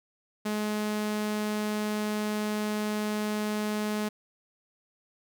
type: tone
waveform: sawtooth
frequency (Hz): 211.5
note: G#3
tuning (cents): +32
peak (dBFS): -24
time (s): 0.45-4.09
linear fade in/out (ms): 10
effects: none